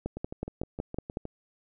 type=two click trains; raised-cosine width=2 ms; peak=-23 / -18 dBFS; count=8 / 7; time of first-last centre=0.17-1.254 / 0.06-1.171 s; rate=6.46 / 5.4 Hz; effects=none